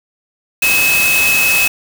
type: tone in noise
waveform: sine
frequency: 2577 Hz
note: E7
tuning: 40 cents flat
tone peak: -11 dBFS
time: 0.62-1.68 s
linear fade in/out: 5 ms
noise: white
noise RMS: -17 dBFS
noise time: 0.62-1.68 s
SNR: +3 dB
effects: none